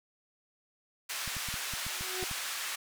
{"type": "band-pass noise", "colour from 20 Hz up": "pink", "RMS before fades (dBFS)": -37, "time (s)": [1.09, 2.76], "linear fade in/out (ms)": 10, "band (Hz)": [1400, 14000], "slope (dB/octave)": 12}
{"type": "clicks", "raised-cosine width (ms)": 5, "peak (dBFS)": -30, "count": 9, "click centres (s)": [1.277, 1.367, 1.487, 1.541, 1.737, 1.866, 2.01, 2.228, 2.313]}
{"type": "tone with exponential growth", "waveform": "35% pulse", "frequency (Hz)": 370, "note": "F#4", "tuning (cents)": 0, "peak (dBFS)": -32, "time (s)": [1.8, 2.24], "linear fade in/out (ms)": 0, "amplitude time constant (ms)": 95}
{"effects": []}